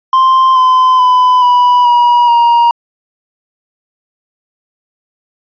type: tone with pitch steps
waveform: triangle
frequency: 1046.5 / 1025 / 1003.9 / 983.2 / 963 / 943.2 Hz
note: C6 / C6 / B5 / B5 / B5 / A#5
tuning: 0 / -36 / +28 / -8 / -44 / +20 cents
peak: -3 dBFS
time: 0.13-2.71 s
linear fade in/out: 2 ms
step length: 430 ms
effects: resampled to 11025 Hz